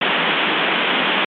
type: band-pass noise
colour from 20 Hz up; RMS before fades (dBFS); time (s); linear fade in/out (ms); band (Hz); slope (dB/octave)
white; -18; 0.01-1.25; 5; 160 to 3400; 96
effects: MP3 64 kbps